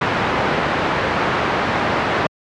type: low-pass noise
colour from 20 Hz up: white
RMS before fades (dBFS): -19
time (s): 0.01-2.27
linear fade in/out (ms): 5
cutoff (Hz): 1400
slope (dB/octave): 12
effects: high-pass 80 Hz 12 dB/octave + low-pass 5000 Hz 12 dB/octave